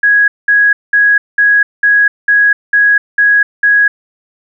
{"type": "tone bursts", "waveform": "sine", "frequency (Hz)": 1661.2, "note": "G#6", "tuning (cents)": 0, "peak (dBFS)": -5, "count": 9, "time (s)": [0.03, 3.88], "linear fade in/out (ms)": 5, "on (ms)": 250, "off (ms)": 200, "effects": []}